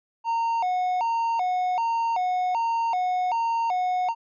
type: tone with vibrato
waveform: triangle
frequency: 820 Hz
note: G#5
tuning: 22 cents flat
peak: -20 dBFS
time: 0.24-4.15 s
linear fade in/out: 50 ms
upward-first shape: square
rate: 1.3 Hz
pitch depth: 200 cents each way
effects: resampled to 16000 Hz